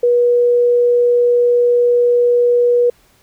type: tone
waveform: sine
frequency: 483.6 Hz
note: B4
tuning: 36 cents flat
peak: -9 dBFS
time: 0.03-2.9 s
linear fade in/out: 5 ms
effects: pink hiss -53 dBFS RMS until 3.22 s